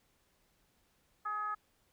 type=tone with frequency modulation; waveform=sine; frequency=1264 Hz; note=D#6; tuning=27 cents sharp; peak=-34 dBFS; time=1.25-1.55 s; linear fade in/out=10 ms; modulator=429 Hz; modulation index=0.55; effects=pink hiss -73 dBFS RMS until 1.92 s